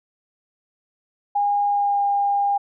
sine tone with pitch glide, 815 to 806.1 Hz, G#5 to G5, -33 to +48 cents, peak -17 dBFS, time 1.35-2.58 s, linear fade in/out 10 ms, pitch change -19 cents, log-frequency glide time 1.67-2.03 s, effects none

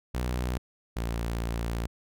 sawtooth tone pair in turn, 61.74 / 57.57 Hz, B1 / A#1, 0 / -21 cents, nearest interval minor second, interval 121 cents, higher first, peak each -24 / -25 dBFS, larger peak first, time 0.14-0.58 / 0.96-1.87 s, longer second, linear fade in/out 10 ms, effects none

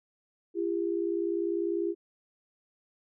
sine tone pair together, 340 / 400.1 Hz, F4 / G4, -46 / +35 cents, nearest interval minor third, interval 281 cents, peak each -29 / -31 dBFS, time 0.54-1.95 s, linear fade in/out 50 ms, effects none

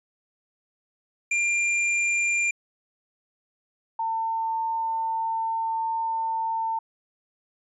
square / sine tone pair in turn, 2390 / 900.4 Hz, D7 / A5, +30 / +40 cents, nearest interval octave + perfect fourth, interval 1690 cents, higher first, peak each -22 / -24 dBFS, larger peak first, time 1.31-2.51 / 3.99-6.79 s, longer second, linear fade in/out 5 ms, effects resampled to 24000 Hz

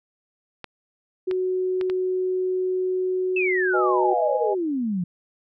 clicks, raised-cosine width 0.3 ms, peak -18 dBFS, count 4, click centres 0.643 / 1.312 / 1.812 / 1.899 s
sine tone, 370 Hz, F#4, in tune, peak -21 dBFS, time 1.27-4.14 s, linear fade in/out 10 ms
sine exponential sweep, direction down, 2685 to 169.4 Hz, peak -22 dBFS, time 3.36-5.04 s, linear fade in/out 5 ms
sine chord, G# minor, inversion first, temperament equal, 493.9 / 622.3 / 830.6 Hz, B4 / D#5 / G#5, 0 / 0 / 0 cents, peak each -26 dBFS, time 3.73-4.55 s, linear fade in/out 20 ms
effects none

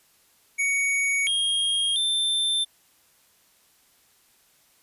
square tone with pitch steps, 2237 / 3246 / 3560 Hz, C#7 / G#7 / A7, +15 / -40 / +20 cents, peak -22 dBFS, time 0.58-2.65 s, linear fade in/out 20 ms, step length 690 ms, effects white hiss -61 dBFS RMS until 4.82 s + resampled to 32000 Hz

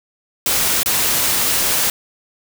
white noise with dropouts, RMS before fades -17 dBFS, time 0.46-1.9 s, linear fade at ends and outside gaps 2 ms, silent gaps 0.832-0.859 s, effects none

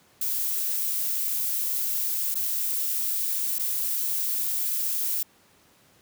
violet noise with dropouts, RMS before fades -27 dBFS, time 0.21-5.23 s, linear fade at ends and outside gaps 5 ms, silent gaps 2.344-2.353 / 3.585-3.594 s, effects pink hiss -59 dBFS RMS until 6.01 s + high-pass 100 Hz 12 dB/octave

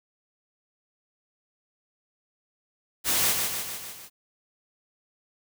white noise with echo, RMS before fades -24 dBFS, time 3.04-3.35 s, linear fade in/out 50 ms, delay 150 ms, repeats 5, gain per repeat -4 dB, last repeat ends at 4.1 s, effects none

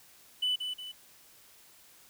triangle tone with echo, 2991 Hz, F#7, 18 cents sharp, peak -24 dBFS, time 0.42-0.56 s, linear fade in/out 10 ms, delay 180 ms, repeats 2, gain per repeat -7 dB, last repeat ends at 0.92 s, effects tanh soft clip ceiling -22 dBFS + white hiss -58 dBFS RMS until 2.09 s

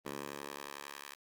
10% pulse tone with high-pass filter sweep, 71 Hz, C#2, 42 cents sharp, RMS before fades -45 dBFS, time 0.05-1.15 s, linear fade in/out 10 ms, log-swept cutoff 280 to 1400 Hz, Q 0.77, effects Opus 24 kbps

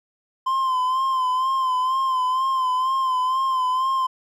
triangle tone with vibrato, 1037 Hz, C6, 16 cents flat, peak -17 dBFS, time 0.46-4.07 s, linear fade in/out 10 ms, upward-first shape sine, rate 2.1 Hz, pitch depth 47 cents each way, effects none

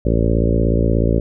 harmonic tone with a mistuned harmonic, 56.6 Hz, A1, 50 cents sharp, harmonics 1 / 2 / 3 / 4 / 5 / 6 / 7 / 8 / 9 / 10, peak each -17 / -20 / -22 / -23 / -24 / -25 / -25 / -26 / -27 / -27 dBFS, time 0.05-1.2 s, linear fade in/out 5 ms, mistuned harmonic 1, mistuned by +26 cents, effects none

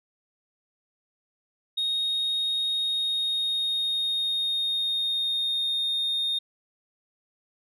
sine tone with pitch glide, 3729 to 3680 Hz, A#7 to A#7, 0 to -23 cents, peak -22 dBFS, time 1.77-6.39 s, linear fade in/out 10 ms, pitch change -23 cents, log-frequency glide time 2.73-5.85 s, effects tanh soft clip ceiling -22 dBFS

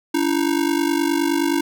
square ring-modulated tone, 311.1 Hz, D#4, in tune, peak -15 dBFS, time 0.14-1.61 s, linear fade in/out 5 ms, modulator 24.8 Hz, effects none

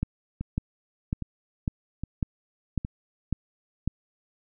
two click trains, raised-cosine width 5 ms, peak -13 / -19 dBFS, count 8 / 4, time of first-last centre 0.03-3.876 / 0.41-2.849 s, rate 1.82 / 1.23 Hz, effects none

